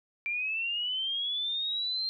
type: linear sweep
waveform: sine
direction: up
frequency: 2348 to 4188 Hz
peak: -29 dBFS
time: 0.26-2.09 s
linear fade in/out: 0 ms
effects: none